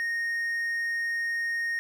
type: tone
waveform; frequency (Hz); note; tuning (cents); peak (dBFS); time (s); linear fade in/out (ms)
triangle; 1856; A#6; -8; -25; 0-1.79; 0
effects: none